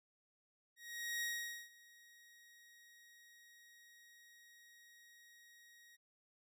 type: tone with ADSR envelope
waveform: sawtooth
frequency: 1887 Hz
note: A#6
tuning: 21 cents sharp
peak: -34 dBFS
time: 0.76-5.97 s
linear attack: 460 ms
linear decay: 470 ms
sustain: -24 dB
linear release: 22 ms
effects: none